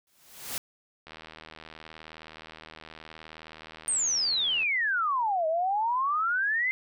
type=noise with exponential growth; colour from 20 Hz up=white; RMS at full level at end=-31 dBFS; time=0.07-0.58 s; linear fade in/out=1 ms; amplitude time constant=110 ms
type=click train; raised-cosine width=0.3 ms; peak=-28 dBFS; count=283; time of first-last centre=1.07-4.631 s; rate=79.2 Hz
type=exponential two-way sweep; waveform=sine; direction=down then up; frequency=8910 to 622.3 to 2105 Hz; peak=-24 dBFS; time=3.88-6.71 s; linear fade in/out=0 ms; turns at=5.47 s
effects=none